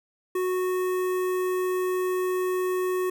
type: tone with notch filter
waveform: square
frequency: 367.8 Hz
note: F#4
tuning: 10 cents flat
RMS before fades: -26 dBFS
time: 0.35-3.1 s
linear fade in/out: 5 ms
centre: 4400 Hz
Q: 0.6
effects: none